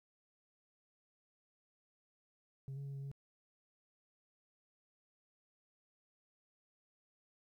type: tone with pitch steps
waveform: sine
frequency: 135.3 / 139.8 / 138.9 / 137.6 / 138.7 Hz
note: C#3 / C#3 / C#3 / C#3 / C#3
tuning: -42 / +15 / +4 / -12 / +1 cents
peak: -39 dBFS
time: 2.68-3.115 s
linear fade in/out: 0 ms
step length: 87 ms
effects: tanh soft clip ceiling -41 dBFS + 13-bit